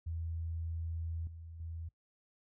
sine tone with level steps, 82.41 Hz, E2, in tune, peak -36 / -46 / -40 dBFS, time 0.06-1.89 s, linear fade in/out 10 ms, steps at 1.27 / 1.6 s, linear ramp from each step 2 ms, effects noise-tail reverb RT60 0.1 s tail -20 dB re dry

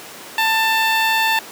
15% pulse tone with notch filter, 889 Hz, A5, 18 cents sharp, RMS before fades -17 dBFS, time 0.38-1.39 s, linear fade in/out 2 ms, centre 8800 Hz, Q 1.7, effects pink hiss -35 dBFS RMS until 1.51 s + high-pass 300 Hz 12 dB/octave

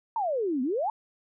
sine exponential two-way sweep, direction down then up, 942 to 241.7 to 919 Hz, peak -25 dBFS, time 0.16-0.9 s, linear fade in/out 2 ms, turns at 0.62 s, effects none

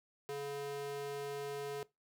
square tone with high-pass filter, 141.8 Hz, C#3, 40 cents sharp, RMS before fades -41 dBFS, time 0.29-1.83 s, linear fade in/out 0 ms, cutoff 340 Hz, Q 3.2, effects noise-tail reverb RT60 0.2 s tail -20 dB re dry

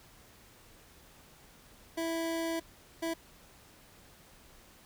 25% pulse tone bursts at uneven times, 329.6 Hz, E4, in tune, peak -28 dBFS, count 2, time 1.97-2.6 / 3.02-3.14 s, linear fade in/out 10 ms, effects pink hiss -58 dBFS RMS until 4.85 s

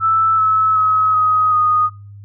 sine tone with pitch steps, 1318.5 / 1298.1 / 1278 / 1258.2 / 1238.8 Hz, E6 / E6 / D#6 / D#6 / D#6, 0 / -27 / +46 / +19 / -8 cents, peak -11 dBFS, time 0-1.9 s, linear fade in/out 50 ms, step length 380 ms, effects noise-tail reverb RT60 0.4 s tail -26 dB re dry + added 101 Hz sine -34 dBFS peak until 2.24 s

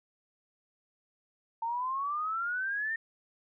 sine exponential sweep, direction up, 901 to 1833 Hz, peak -30 dBFS, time 1.62-2.96 s, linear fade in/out 5 ms, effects none

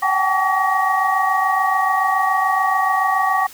sine tone cluster, 751 / 778 / 853 / 1138 / 1885 Hz, F#5 / G5 / G#5 / C#6 / A#6, +26 / -13 / +46 / +45 / +19 cents, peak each -23 / -21 / -25 / -18 / -23 dBFS, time 0.02-3.47 s, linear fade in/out 10 ms, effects white hiss -41 dBFS RMS until 3.53 s

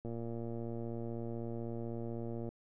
click train, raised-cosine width 2 ms, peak -29 dBFS, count 284, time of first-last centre 0.05-2.49 s, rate 116 Hz, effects none

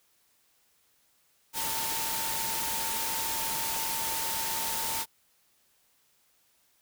sine tone in noise, 900 Hz, A5, 39 cents sharp, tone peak -37 dBFS, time 1.53-5.06 s, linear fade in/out 50 ms, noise white, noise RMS -32 dBFS, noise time 1.53-5.06 s, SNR -8 dB, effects white hiss -68 dBFS RMS until 6.81 s

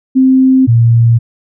sine tone pair in turn, 261.6 / 116.53 Hz, C4 / A#2, 0 / 0 cents, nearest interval octave + major second, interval 1400 cents, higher first, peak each -4 / -4 dBFS, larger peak neither, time 0.15-0.67 / 0.67-1.19 s, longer neither, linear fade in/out 20 ms, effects none

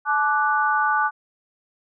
sine chord, D major, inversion second, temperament equal with one note detuned, 861.9 / 1174.7 / 1480 Hz, A5 / D6 / F#6, -36 / 0 / 0 cents, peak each -22 dBFS, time 0.05-1.11 s, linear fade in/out 50 ms, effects none

